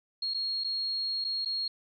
sine tone with dropouts, 4275 Hz, C8, 36 cents sharp, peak -29 dBFS, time 0.22-1.68 s, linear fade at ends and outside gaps 5 ms, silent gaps 0.338-0.344 / 0.638-0.644 / 1.243-1.247 / 1.449-1.457 s, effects none

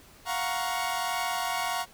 sawtooth chord, Gb major seventh, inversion third, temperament equal with one note detuned, 698.5 / 740 / 939.4 / 1108.7 Hz, F5 / Gb5 / Bb5 / Db6, 0 / 0 / +13 / 0 cents, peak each -30 dBFS, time 0.25-1.86 s, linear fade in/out 50 ms, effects pink hiss -54 dBFS RMS until 1.93 s

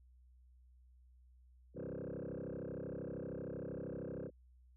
sine tone with frequency modulation, 330.1 Hz, E4, 2 cents sharp, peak -39 dBFS, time 1.74-4.31 s, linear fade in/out 50 ms, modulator 32.9 Hz, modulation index 6.5, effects tanh soft clip ceiling -40 dBFS + added 62 Hz sine -61 dBFS peak until 4.76 s

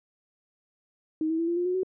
sine tone with pitch steps, 314.4 / 323.6 / 333.1 / 342.9 / 352.9 / 363.2 / 373.9 Hz, D#4 / E4 / E4 / F4 / F4 / F#4 / F#4, +18 / -32 / +18 / -32 / +18 / -32 / +18 cents, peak -24 dBFS, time 1.21-1.833 s, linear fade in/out 2 ms, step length 89 ms, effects none

